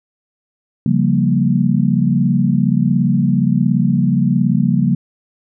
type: chord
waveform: sine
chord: G half-diminished seventh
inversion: second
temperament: equal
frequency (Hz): 138.59 / 174.61 / 196 / 233.1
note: Db3 / F3 / G3 / Bb3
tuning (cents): 0 / 0 / 0 / 0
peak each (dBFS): -17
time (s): 0.86-4.95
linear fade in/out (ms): 2
effects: none